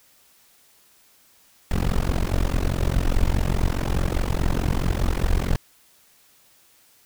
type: noise with amplitude modulation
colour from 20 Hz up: brown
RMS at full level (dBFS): -17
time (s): 1.71-5.56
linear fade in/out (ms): 0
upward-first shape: sine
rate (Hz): 44.8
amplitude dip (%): 100
effects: white hiss -57 dBFS RMS until 7.05 s